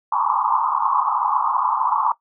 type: band-pass noise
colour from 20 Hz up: pink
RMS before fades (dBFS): -20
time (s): 0.12-2.12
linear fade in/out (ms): 2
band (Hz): 840 to 1200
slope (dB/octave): 96
effects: noise-tail reverb RT60 0.1 s tail -17 dB re dry